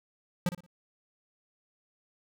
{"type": "tone with echo", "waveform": "square", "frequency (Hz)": 176.9, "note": "F3", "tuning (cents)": 23, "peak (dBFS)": -25, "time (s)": [0.46, 0.49], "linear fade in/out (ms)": 2, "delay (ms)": 58, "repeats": 3, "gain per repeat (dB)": -11, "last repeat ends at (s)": 0.664, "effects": []}